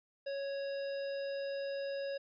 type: harmonic tone with a mistuned harmonic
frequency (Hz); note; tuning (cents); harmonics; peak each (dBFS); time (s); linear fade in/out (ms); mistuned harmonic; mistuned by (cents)
554; C#5; -1; 1 / 3 / 5 / 7 / 9; -36 / -49 / -53 / -56 / -53; 0.26-2.18; 10; 7; -26
effects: none